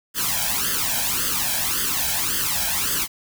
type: noise with flanger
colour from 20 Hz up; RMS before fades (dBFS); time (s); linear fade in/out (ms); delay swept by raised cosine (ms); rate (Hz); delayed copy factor
white; -23; 0.14-3.08; 50; 0.62 to 1.28; 1.8; +0.8
effects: none